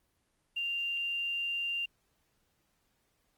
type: tone with quantisation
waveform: sine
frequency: 2786 Hz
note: F7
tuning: 5 cents flat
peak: -31 dBFS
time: 0.56-1.86 s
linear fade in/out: 10 ms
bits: 10
effects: pink hiss -75 dBFS RMS until 3.37 s + Opus 24 kbps